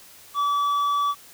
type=tone with tanh clipping; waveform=sine; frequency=1149 Hz; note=D6; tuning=38 cents flat; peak=-21 dBFS; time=0.34-1.15 s; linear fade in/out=50 ms; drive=6 dB; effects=white hiss -48 dBFS RMS until 1.33 s